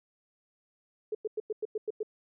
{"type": "tone bursts", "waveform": "sine", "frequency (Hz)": 430, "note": "A4", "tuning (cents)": -40, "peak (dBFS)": -29, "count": 8, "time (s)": [1.12, 2.031], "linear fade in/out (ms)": 5, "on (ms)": 29, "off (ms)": 97, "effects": []}